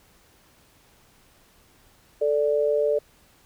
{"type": "tone pair together", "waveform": "sine", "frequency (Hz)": [440, 587.3], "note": ["A4", "D5"], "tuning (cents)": [0, 0], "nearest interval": "perfect fourth", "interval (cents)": 500, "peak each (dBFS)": -22, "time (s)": [2.21, 2.99], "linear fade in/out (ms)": 10, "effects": ["pink hiss -58 dBFS RMS until 3.45 s"]}